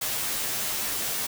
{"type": "noise with comb filter", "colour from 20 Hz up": "white", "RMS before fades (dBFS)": -29, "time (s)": [0.01, 1.27], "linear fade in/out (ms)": 10, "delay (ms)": 12, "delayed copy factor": -0.95, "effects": []}